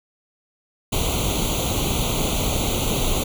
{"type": "noise with comb filter", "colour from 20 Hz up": "pink", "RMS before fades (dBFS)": -22, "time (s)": [0.92, 3.24], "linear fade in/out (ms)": 10, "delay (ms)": 0.29, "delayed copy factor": 1, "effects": []}